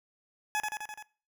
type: tone with echo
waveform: 20% pulse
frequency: 848 Hz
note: G#5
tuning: 36 cents sharp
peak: -23 dBFS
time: 0.55-0.6 s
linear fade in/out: 0 ms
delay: 85 ms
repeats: 5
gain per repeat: -3 dB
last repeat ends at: 1.025 s
effects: noise-tail reverb RT60 0.4 s tail -21 dB re dry